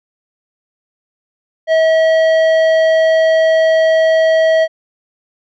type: tone with tanh clipping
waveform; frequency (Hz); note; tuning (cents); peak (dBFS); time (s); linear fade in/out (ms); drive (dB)
triangle; 643; E5; -43; -10; 1.67-4.68; 50; 15
effects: none